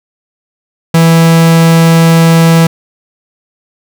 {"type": "tone", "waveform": "45% pulse", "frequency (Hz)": 164.81, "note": "E3", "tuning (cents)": 0, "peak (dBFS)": -3, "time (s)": [0.94, 2.67], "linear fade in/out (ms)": 5, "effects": []}